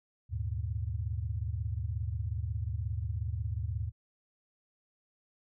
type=tone cluster; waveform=sine; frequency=75.4 / 101 / 117.7 Hz; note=D2 / G#2 / A#2; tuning=+46 / -48 / +17 cents; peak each=-35 / -35 / -39 dBFS; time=0.29-3.92 s; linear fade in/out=50 ms; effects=none